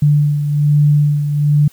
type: beating tone pair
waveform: sine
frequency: 147 / 148.2 Hz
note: D3 / D3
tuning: +2 / +16 cents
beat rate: 1.2 Hz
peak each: -10 / -18 dBFS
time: 0.02-1.68 s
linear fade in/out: 5 ms
effects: white hiss -48 dBFS RMS until 1.72 s